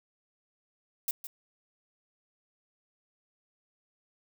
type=noise with echo; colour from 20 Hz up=violet; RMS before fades=-30 dBFS; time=1.08-1.11 s; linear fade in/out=2 ms; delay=160 ms; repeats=1; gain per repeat=-11 dB; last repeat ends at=1.27 s; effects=none